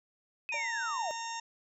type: linear sweep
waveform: sine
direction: down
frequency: 2568 to 587.3 Hz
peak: -33 dBFS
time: 0.49-1.11 s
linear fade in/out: 0 ms
type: harmonic tone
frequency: 919 Hz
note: A#5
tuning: 25 cents flat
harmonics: 1 / 2 / 3 / 4 / 6 / 7 / 8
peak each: -38 / -45 / -47 / -48 / -46 / -46 / -50 dBFS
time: 0.52-1.4 s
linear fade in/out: 5 ms
type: tone with exponential decay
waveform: sine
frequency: 586 Hz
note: D5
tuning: 4 cents flat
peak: -37 dBFS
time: 0.54-0.7 s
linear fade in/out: 1 ms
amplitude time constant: 34 ms
effects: none